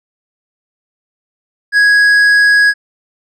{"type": "tone with tanh clipping", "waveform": "triangle", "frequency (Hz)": 1661.2, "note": "G#6", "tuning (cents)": 0, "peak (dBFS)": -7, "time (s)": [1.72, 2.74], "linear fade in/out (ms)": 50, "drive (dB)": 11, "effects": []}